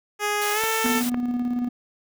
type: tone with pitch glide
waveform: 10% pulse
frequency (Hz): 415.3 to 445.1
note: G#4 to A4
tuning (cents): 0 to +20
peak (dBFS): -14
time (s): 0.19-1.03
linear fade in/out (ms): 50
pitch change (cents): +120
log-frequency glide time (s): 0.53-0.62
type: high-pass noise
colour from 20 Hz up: white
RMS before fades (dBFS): -31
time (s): 0.41-1.1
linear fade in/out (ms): 10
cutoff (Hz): 420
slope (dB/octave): 48
type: clicks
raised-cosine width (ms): 0.5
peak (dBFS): -15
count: 3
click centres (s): 0.637 / 0.861 / 1.144
type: tone with tremolo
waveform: triangle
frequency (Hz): 244.3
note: B3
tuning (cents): -19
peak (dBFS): -19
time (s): 0.84-1.69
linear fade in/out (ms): 10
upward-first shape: square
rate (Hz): 18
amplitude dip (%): 35
effects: none